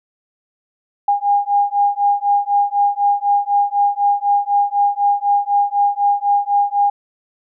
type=beating tone pair; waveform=sine; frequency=810 / 814 Hz; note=G#5 / G#5; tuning=-43 / -35 cents; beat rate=4 Hz; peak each=-16 dBFS; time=1.08-6.9 s; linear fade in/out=5 ms; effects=none